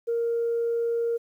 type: tone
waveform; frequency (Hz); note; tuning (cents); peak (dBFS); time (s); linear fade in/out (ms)
sine; 466.2; A#4; 0; -22; 0.07-1.18; 20
effects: tanh soft clip ceiling -19 dBFS + 10-bit